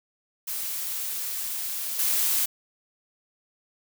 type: noise with level steps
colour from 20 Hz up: blue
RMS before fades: -31 / -24 dBFS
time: 0.47-2.46 s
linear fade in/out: 10 ms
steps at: 1.99 s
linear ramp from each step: 2 ms
effects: none